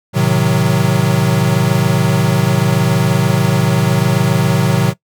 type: chord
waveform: square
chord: A diminished seventh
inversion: none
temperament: equal with one note detuned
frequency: 110 / 130.81 / 157.28 / 185 Hz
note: A2 / C3 / Eb3 / Gb3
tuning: 0 / 0 / +19 / 0 cents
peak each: -19 / -16 / -17 / -17 dBFS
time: 0.13-4.94 s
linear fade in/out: 50 ms
effects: noise-tail reverb RT60 0.1 s tail -19 dB re dry